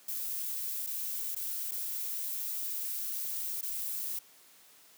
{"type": "noise with dropouts", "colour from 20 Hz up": "violet", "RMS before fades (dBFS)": -36, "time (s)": [0.08, 4.19], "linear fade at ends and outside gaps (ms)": 5, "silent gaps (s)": [[0.865, 0.87], [1.349, 1.362], [1.712, 1.717], [3.612, 3.627]], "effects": ["white hiss -59 dBFS RMS until 4.97 s", "high-pass 150 Hz 12 dB/octave"]}